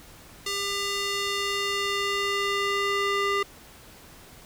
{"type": "tone with band-pass filter sweep", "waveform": "square", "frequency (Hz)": 400.1, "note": "G4", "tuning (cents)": 35, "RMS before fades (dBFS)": -27, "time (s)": [0.46, 3.43], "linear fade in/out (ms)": 5, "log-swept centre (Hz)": [4700, 1700], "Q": 0.84, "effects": ["pink hiss -49 dBFS RMS until 4.45 s"]}